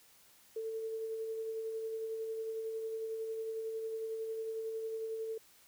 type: tone with tremolo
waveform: sine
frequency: 445.5 Hz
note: A4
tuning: 22 cents sharp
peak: -35 dBFS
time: 0.56-5.38 s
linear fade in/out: 5 ms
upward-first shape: sine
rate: 11 Hz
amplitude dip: 30%
effects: white hiss -63 dBFS RMS until 5.67 s